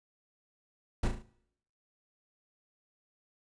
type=noise with echo; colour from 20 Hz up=brown; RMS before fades=-28 dBFS; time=1.03-1.08 s; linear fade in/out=5 ms; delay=36 ms; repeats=4; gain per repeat=-6 dB; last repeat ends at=1.224 s; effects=noise-tail reverb RT60 0.7 s tail -19 dB re dry + resampled to 22050 Hz

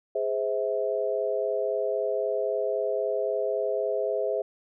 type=chord; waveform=sine; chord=Ab augmented; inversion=none; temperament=just; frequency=415.3 / 519.1 / 648.9 Hz; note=Ab4 / C5 / E5; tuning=0 / -14 / -27 cents; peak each=-29 dBFS; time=0.15-4.42 s; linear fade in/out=5 ms; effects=none

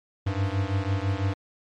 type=beating tone pair; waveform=square; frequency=95.2 / 101.2 Hz; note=F#2 / G#2; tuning=+50 / -44 cents; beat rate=6 Hz; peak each=-27 / -28 dBFS; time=0.26-1.34 s; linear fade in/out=10 ms; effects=low-pass 4000 Hz 12 dB/octave + MP3 64 kbps

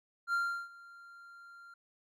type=tone with ADSR envelope; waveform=triangle; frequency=1388 Hz; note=F6; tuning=11 cents flat; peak=-26 dBFS; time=0.27-1.74 s; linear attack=63 ms; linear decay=350 ms; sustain=-23 dB; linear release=4 ms; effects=none

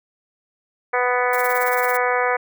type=harmonic tone; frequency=247.8 Hz; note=B3; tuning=6 cents sharp; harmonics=2 / 3 / 4 / 5 / 6 / 7 / 8 / 9; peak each=-22 / -24 / -25 / -26 / -27 / -27 / -28 / -29 dBFS; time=0.93-2.37 s; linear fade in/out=10 ms
type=noise with tremolo; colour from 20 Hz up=violet; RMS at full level=-29 dBFS; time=1.33-1.97 s; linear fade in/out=2 ms; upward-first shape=sine; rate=18 Hz; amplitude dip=75%
effects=none

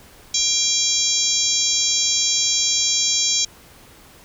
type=harmonic tone with a mistuned harmonic; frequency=790 Hz; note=G5; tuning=13 cents sharp; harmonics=3 / 4 / 5 / 6 / 7 / 8 / 9; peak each=-32 / -27 / -25 / -29 / -22 / -22 / -24 dBFS; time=0.34-3.45 s; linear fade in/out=5 ms; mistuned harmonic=4; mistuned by=+59 cents; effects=pink hiss -47 dBFS RMS until 4.24 s

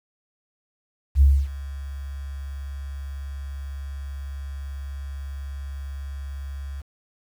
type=tone with ADSR envelope; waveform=sine; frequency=69.3 Hz; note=C#2; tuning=in tune; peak=-9 dBFS; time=1.15-6.82 s; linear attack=63 ms; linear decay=260 ms; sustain=-21 dB; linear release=17 ms; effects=tanh soft clip ceiling -6 dBFS + 8-bit

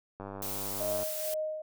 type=click train; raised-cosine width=1 ms; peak=-27 dBFS; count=83; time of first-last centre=0.2-1.031 s; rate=98.7 Hz
type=noise; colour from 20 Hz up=blue; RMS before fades=-37 dBFS; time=0.42-1.34 s; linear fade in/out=2 ms
type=tone with tremolo; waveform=sine; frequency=621 Hz; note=D#5; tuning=3 cents flat; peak=-29 dBFS; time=0.8-1.62 s; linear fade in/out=5 ms; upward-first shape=triangle; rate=2.1 Hz; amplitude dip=70%
effects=none

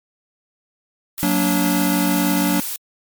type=noise; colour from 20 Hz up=blue; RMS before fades=-26 dBFS; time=1.18-2.76 s; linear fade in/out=0 ms
type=chord; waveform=square; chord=Gb augmented; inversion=none; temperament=just; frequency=185 / 231.2 / 289.1 Hz; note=Gb3 / Bb3 / D4; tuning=0 / -14 / -27 cents; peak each=-21 / -25 / -20 dBFS; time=1.23-2.6 s; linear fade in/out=0 ms
effects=MP3 96 kbps

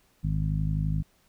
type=harmonic tone; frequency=51.8 Hz; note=G#1; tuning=4 cents flat; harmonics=1 / 2 / 3 / 4 / 5; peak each=-29 / -32 / -27 / -39 / -41 dBFS; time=0.23-1.03 s; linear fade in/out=20 ms; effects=pink hiss -65 dBFS RMS until 1.28 s

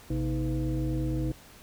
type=tone with frequency modulation; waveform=sine; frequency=130.81 Hz; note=C3; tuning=in tune; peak=-26 dBFS; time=0.1-1.32 s; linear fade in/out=5 ms; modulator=186 Hz; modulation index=1.3; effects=pink hiss -52 dBFS RMS until 1.62 s

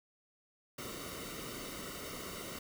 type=noise with comb filter; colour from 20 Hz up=pink; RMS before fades=-44 dBFS; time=0.78-2.59 s; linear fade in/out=5 ms; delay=1.2 ms; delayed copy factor=-0.7; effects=none

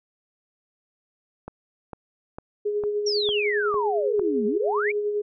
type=click train; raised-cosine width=1 ms; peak=-21 dBFS; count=7; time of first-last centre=1.48-4.195 s; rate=2.21 Hz
type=tone with tremolo; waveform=sine; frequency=415.3 Hz; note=G#4; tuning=in tune; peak=-21 dBFS; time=2.65-5.22 s; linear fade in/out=10 ms; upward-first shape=sine; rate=10 Hz; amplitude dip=40%
type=exponential two-way sweep; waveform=sine; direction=down then up; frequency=5780 to 207.6 to 2458 Hz; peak=-24 dBFS; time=3.06-4.92 s; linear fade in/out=10 ms; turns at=4.46 s
effects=none

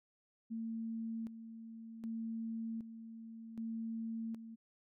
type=tone with tremolo; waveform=sine; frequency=226 Hz; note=A3; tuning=47 cents sharp; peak=-38 dBFS; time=0.5-4.56 s; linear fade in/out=20 ms; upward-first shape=square; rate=0.65 Hz; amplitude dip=65%; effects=none

